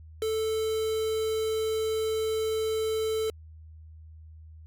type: tone with quantisation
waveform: triangle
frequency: 440 Hz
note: A4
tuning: in tune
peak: -24 dBFS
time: 0.22-3.3 s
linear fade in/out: 2 ms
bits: 6
effects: added 79 Hz sine -45 dBFS peak until 4.66 s + AAC 64 kbps